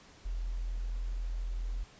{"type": "tone", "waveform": "sine", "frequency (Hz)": 42.09, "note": "E1", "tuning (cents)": 37, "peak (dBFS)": -32, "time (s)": [0.25, 1.84], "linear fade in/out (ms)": 10, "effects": ["pink hiss -57 dBFS RMS until 1.99 s", "resampled to 16000 Hz"]}